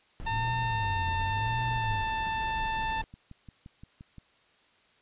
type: noise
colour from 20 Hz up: brown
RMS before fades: -39 dBFS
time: 0.2-3.04 s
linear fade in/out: 0 ms
type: tone with pitch glide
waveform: sawtooth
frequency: 900 to 887.6 Hz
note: A5 to A5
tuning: +39 to +15 cents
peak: -25 dBFS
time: 0.26-3.02 s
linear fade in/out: 10 ms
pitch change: -24 cents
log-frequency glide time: 0.97-2.02 s
type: tone with vibrato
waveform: sine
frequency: 103.8 Hz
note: G#2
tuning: in tune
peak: -31 dBFS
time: 0.28-2.04 s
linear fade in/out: 50 ms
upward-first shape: sine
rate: 0.91 Hz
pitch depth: 270 cents each way
type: click train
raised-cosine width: 5 ms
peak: -34 dBFS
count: 12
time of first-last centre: 2.27-4.183 s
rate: 5.75 Hz
effects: white hiss -64 dBFS RMS until 5.01 s + resampled to 8000 Hz